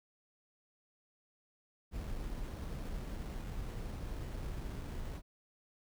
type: noise with sample-and-hold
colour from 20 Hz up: brown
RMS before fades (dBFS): -41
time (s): 1.91-5.22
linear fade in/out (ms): 50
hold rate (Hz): 4900
effects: none